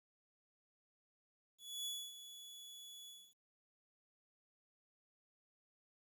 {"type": "tone with ADSR envelope", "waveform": "sawtooth", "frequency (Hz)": 3407, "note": "G#7", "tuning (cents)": 44, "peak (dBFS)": -37, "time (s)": [1.58, 3.35], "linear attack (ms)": 280, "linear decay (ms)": 260, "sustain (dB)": -12, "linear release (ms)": 270, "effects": ["12-bit"]}